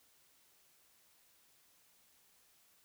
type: silence
effects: white hiss -69 dBFS RMS until 2.84 s